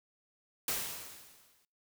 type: noise with exponential decay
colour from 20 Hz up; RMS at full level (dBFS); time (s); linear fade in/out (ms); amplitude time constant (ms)
white; -32; 0.68-1.65; 2; 210
effects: noise-tail reverb RT60 0.4 s tail -25 dB re dry